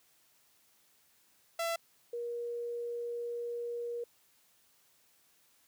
sawtooth / sine tone pair in turn, 670 / 474.8 Hz, E5 / A#4, +28 / +32 cents, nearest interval tritone, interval 596 cents, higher first, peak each -28 / -35 dBFS, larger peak first, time 1.59-1.76 / 2.13-4.04 s, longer second, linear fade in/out 5 ms, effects white hiss -68 dBFS RMS until 5.67 s + high-pass 60 Hz 12 dB/octave

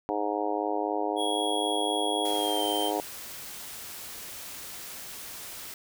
harmonic tone, 103.83 Hz, G#2, in tune, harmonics 3 / 4 / 5 / 6 / 7 / 8 / 9, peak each -33 / -33 / -35 / -37 / -32 / -36 / -36 dBFS, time 0.09-3 s, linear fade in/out 0 ms
square tone with pitch glide, 3322 to 3136 Hz, G#7 to G7, 0 to 0 cents, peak -31 dBFS, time 1.16-2.92 s, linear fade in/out 50 ms, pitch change -100 cents, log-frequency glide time 2.29-2.63 s
white noise, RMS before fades -41 dBFS, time 2.25-5.74 s, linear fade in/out 2 ms
effects none

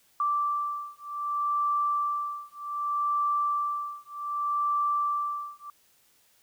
sine beating tone pair, 1170 / 1170.65 Hz, D6 / D6, -7 / -6 cents, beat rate 0.65 Hz, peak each -29 dBFS, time 0.2-5.7 s, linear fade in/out 2 ms, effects white hiss -64 dBFS RMS until 6.42 s

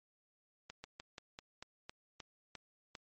slowing click train, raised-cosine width 0.2 ms, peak -29 dBFS, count 10, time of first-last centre 0.7-2.952 s, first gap 140 ms, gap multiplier 1.14, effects MP3 32 kbps

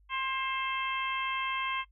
harmonic tone with a mistuned harmonic, 529 Hz, C5, 19 cents sharp, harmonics 2 / 3 / 4 / 5 / 6, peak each -33 / -42 / -37 / -38 / -39 dBFS, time 0.09-1.85 s, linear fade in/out 50 ms, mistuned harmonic 3, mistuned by +19 cents, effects noise-tail reverb RT60 0.1 s tail -20 dB re dry + added 50 Hz sine -59 dBFS peak until 1.91 s

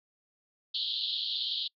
white band-pass noise, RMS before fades -33 dBFS, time 0.74-1.68 s, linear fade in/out 10 ms, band 3100 to 4400 Hz, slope 96 dB/octave, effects noise-tail reverb RT60 0.1 s tail -26 dB re dry

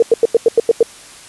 sine tone bursts, 460.8 Hz, A#4, 20 cents flat, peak -5 dBFS, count 8, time 0-0.829 s, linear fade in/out 2 ms, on 24 ms, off 91 ms, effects white hiss -38 dBFS RMS until 1.28 s + resampled to 24000 Hz

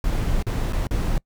brown noise with dropouts, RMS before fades -22 dBFS, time 0.04-1.18 s, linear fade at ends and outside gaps 2 ms, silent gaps 0.426-0.466 / 0.726-0.731 / 0.87-0.909 s, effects noise-tail reverb RT60 0.1 s tail -25 dB re dry

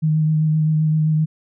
sine tone with vibrato, 155.56 Hz, D#3, in tune, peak -14 dBFS, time 0.02-1.26 s, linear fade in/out 20 ms, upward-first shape sine, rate 7.7 Hz, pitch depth 18 cents each way, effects none

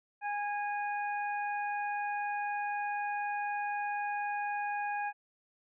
harmonic tone, 823 Hz, G#5, 16 cents flat, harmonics 1 / 2 / 3, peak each -33 / -39 / -43 dBFS, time 0.21-5.13 s, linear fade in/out 50 ms, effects none

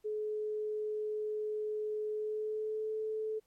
sine tone with pitch glide, 426.4 to 434.9 Hz, G#4 to A4, +46 to -20 cents, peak -33 dBFS, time 0.04-3.4 s, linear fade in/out 20 ms, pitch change +34 cents, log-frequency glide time 2.11-2.94 s, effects pink hiss -75 dBFS RMS until 3.46 s + MP3 64 kbps

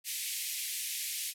white band-pass noise, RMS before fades -37 dBFS, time 0.04-1.34 s, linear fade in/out 50 ms, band 2000 to 14000 Hz, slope 48 dB/octave, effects none

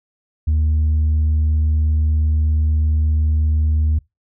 sine tone, 77.1 Hz, D#2, 15 cents flat, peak -11 dBFS, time 0.47-3.99 s, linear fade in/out 10 ms, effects noise-tail reverb RT60 0.2 s tail -25 dB re dry + tanh soft clip ceiling -12 dBFS

